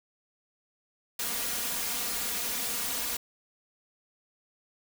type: noise with comb filter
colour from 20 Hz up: white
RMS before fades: -32 dBFS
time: 1.19-3.17 s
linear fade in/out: 5 ms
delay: 4.2 ms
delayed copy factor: +0.85
effects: none